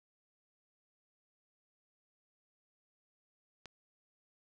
click, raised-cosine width 0.2 ms, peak -30 dBFS, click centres 3.657 s, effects none

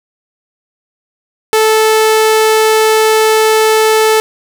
sawtooth tone, 437.5 Hz, A4, 10 cents flat, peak -3 dBFS, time 1.53-4.2 s, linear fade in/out 0 ms, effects none

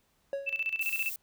triangle tone with exponential decay, 554.4 Hz, C#5, in tune, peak -26 dBFS, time 0.33-0.68 s, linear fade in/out 1 ms, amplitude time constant 74 ms
sine tone with tremolo, 2647 Hz, E7, 7 cents sharp, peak -27 dBFS, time 0.46-1.1 s, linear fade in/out 20 ms, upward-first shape square, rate 15 Hz, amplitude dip 75%
violet noise, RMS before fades -38 dBFS, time 0.81-1.16 s, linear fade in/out 2 ms
effects pink hiss -71 dBFS RMS until 1.22 s

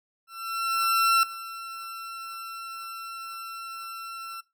40% pulse tone with ADSR envelope, 1349 Hz, E6, 40 cents sharp, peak -17 dBFS, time 0.27-4.41 s, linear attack 960 ms, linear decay 3 ms, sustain -18 dB, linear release 10 ms, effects noise-tail reverb RT60 0.2 s tail -18 dB re dry

